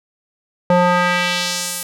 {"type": "tone with band-pass filter sweep", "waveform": "square", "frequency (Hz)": 177.8, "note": "F3", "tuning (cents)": 31, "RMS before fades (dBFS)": -17, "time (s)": [0.7, 1.83], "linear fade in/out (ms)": 2, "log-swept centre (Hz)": [630, 12000], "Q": 1.2, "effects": []}